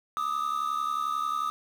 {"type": "tone pair together", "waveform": "triangle", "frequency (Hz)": [1197.8, 1269], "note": ["D6", "D#6"], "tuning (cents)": [34, 34], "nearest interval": "minor second", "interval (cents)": 100, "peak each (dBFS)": -28, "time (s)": [0.17, 1.5], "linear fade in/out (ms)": 0, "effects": ["8-bit"]}